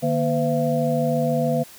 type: tone cluster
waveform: sine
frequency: 151.3 / 237.6 / 508 / 675 Hz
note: D#3 / A#3 / B4 / E5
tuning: -48 / +33 / +49 / +41 cents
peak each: -24 dBFS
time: 0.02-1.64 s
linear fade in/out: 20 ms
effects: white hiss -45 dBFS RMS until 1.78 s